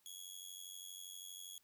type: tone with amplitude modulation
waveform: 15% pulse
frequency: 3338 Hz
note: G#7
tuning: 8 cents sharp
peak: -38 dBFS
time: 0.06-1.58 s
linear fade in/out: 0 ms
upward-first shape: sine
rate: 92.5 Hz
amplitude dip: 80%
effects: white hiss -75 dBFS RMS until 1.63 s